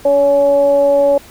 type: tone with frequency modulation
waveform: sine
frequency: 564 Hz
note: C#5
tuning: 30 cents sharp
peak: -8 dBFS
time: 0.05-1.18 s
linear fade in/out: 5 ms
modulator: 280 Hz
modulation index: 0.39
effects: pink hiss -40 dBFS RMS until 1.3 s